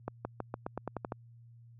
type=accelerating click train; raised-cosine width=1 ms; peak=-21 dBFS; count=10; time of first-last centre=0.08-1.121 s; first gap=170 ms; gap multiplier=0.9; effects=added 117 Hz sine -52 dBFS peak until 1.79 s + high-pass 80 Hz 12 dB/octave